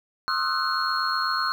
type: tone cluster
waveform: sine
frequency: 1063 / 1252 / 1340 / 1493 / 4281 Hz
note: C6 / D#6 / E6 / F#6 / C8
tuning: +27 / +10 / +28 / +15 / +39 cents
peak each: -29 dBFS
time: 0.28-1.52 s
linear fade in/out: 0 ms
effects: 8-bit